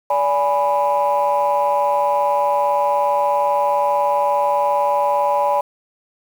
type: chord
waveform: sine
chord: G# diminished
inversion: second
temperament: equal with one note detuned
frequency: 578.2 / 830.6 / 987.8 Hz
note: D5 / G#5 / B5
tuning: -27 / 0 / 0 cents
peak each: -18 dBFS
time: 0.1-5.61 s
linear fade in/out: 5 ms
effects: tanh soft clip ceiling -8 dBFS + 7-bit